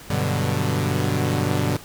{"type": "chord", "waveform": "sawtooth", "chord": "G major seventh", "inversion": "none", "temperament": "equal", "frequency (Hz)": [98, 123.47, 146.83, 185], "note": ["G2", "B2", "D3", "F#3"], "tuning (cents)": [0, 0, 0, 0], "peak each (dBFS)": [-21, -21, -21, -26], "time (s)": [0.1, 1.77], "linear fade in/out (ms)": 5, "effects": ["pink hiss -42 dBFS RMS until 1.84 s"]}